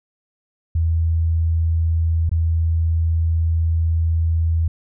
sine tone with dropouts, 82 Hz, E2, 9 cents flat, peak -15 dBFS, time 0.75-4.68 s, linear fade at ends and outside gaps 5 ms, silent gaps 2.294-2.314 s, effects none

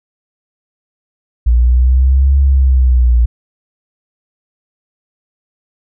sine linear two-way sweep, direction up then down, 58.3 to 69.2 to 58.3 Hz, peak -6 dBFS, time 1.46-3.26 s, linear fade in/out 10 ms, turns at 2.38 s, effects none

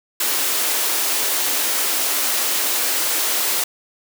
white high-pass noise, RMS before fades -20 dBFS, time 0.2-3.64 s, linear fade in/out 5 ms, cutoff 260 Hz, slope 48 dB/octave, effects none

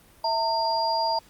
sine tone cluster, 656 / 909 / 4794 Hz, E5 / A#5 / D8, -9 / -44 / +35 cents, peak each -28 / -24 / -29 dBFS, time 0.24-1.19 s, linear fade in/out 5 ms, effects pink hiss -55 dBFS RMS until 1.29 s + Opus 32 kbps

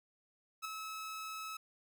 sawtooth tone with ADSR envelope, 1295 Hz, E6, 31 cents flat, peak -32 dBFS, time 0.62-1.57 s, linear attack 30 ms, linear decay 5 ms, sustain -6 dB, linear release 5 ms, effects none

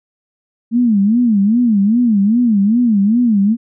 sine tone with vibrato, 220 Hz, A3, in tune, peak -9 dBFS, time 0.71-3.57 s, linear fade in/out 50 ms, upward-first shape sine, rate 2.5 Hz, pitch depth 200 cents each way, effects none

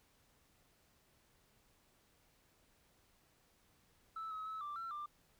sine tone with pitch steps, 1314 / 1280 / 1298 / 1177 / 1348 / 1188 Hz, E6 / D#6 / E6 / D6 / E6 / D6, -6 / +49 / -27 / +3 / +38 / +20 cents, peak -40 dBFS, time 4.16-5.06 s, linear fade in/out 5 ms, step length 150 ms, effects tanh soft clip ceiling -39 dBFS + pink hiss -72 dBFS RMS until 5.39 s

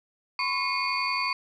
sine tone cluster, 1014 / 1105 / 2163 / 2456 / 4550 Hz, B5 / C#6 / C#7 / D#7 / C#8, +45 / -6 / -43 / -23 / +44 cents, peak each -31 dBFS, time 0.39-1.33 s, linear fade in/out 2 ms, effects tanh soft clip ceiling -16 dBFS

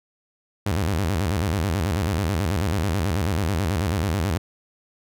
sawtooth tone with vibrato, 89.7 Hz, F2, 47 cents sharp, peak -17 dBFS, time 0.66-4.38 s, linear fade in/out 5 ms, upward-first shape square, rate 9.2 Hz, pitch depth 210 cents each way, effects none

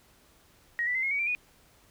sine tone with pitch steps, 1888 / 1973.9 / 2064 / 2157 / 2256 / 2358 / 2465 Hz, A#6 / B6 / C7 / C#7 / C#7 / D7 / D#7, +22 / -1 / -24 / -48 / +30 / +6 / -17 cents, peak -26 dBFS, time 0.79-1.35 s, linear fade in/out 0 ms, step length 80 ms, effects pink hiss -61 dBFS RMS until 1.9 s

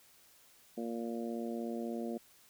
harmonic tone, 116.5 Hz, A#2, 1 cent flat, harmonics 2 / 3 / 4 / 5 / 6, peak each -38 / -42 / -44 / -46 / -48 dBFS, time 0.77-2.18 s, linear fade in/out 10 ms, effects white hiss -63 dBFS RMS until 2.49 s

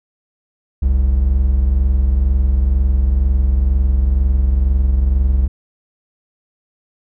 triangle tone pair together, 44.22 / 66.3 Hz, F1 / C2, +22 / +23 cents, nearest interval perfect fifth, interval 701 cents, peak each -16 / -10 dBFS, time 0.82-5.48 s, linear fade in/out 10 ms, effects none

